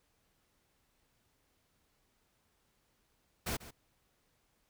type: noise with echo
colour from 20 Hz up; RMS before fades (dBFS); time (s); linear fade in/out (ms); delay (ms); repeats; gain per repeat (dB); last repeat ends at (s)
pink; -36; 3.46-3.57; 10; 140; 1; -15; 3.71
effects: pink hiss -75 dBFS RMS until 4.69 s